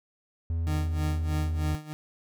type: tone with pitch glide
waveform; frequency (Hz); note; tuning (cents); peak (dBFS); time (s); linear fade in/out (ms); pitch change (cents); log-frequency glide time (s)
triangle; 82.8 to 80.77; E2 to E2; +8 to -35; -24; 0.5-1.75; 0; -43; 0.61-1.12
type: tone with tremolo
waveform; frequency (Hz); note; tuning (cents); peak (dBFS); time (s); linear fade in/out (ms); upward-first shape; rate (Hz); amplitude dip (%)
30% pulse; 152.6; D#3; -33; -26; 0.67-1.93; 0; sine; 3.2; 85
effects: none